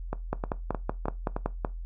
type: two click trains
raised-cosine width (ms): 1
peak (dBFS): -16 / -13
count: 5 / 8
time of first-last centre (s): 0.13-1.365 / 0.33-1.648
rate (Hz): 3.24 / 5.31
effects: noise-tail reverb RT60 0.2 s tail -18 dB re dry + added 42 Hz sine -34 dBFS peak until 1.85 s